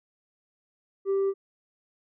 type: tone with tanh clipping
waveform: sine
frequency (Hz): 391.3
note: G4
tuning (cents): -3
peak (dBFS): -23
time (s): 1.05-1.34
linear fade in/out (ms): 50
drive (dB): 2
effects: none